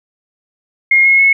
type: tone with pitch steps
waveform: sine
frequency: 2141 / 2165 / 2189 Hz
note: C7 / C#7 / C#7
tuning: +39 / -41 / -22 cents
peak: -6 dBFS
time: 0.91-1.33 s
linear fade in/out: 5 ms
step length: 140 ms
effects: none